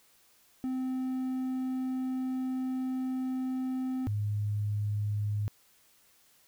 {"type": "tone pair in turn", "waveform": ["triangle", "sine"], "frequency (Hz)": [258.4, 104.04], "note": ["C4", "G#2"], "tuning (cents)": [-21, 4], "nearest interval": "octave + major third", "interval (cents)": 1575, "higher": "first", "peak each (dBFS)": -28, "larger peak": "neither", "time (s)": [[0.64, 4.07], [4.07, 5.48]], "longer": "first", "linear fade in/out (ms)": 0, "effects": ["white hiss -64 dBFS RMS until 6.47 s"]}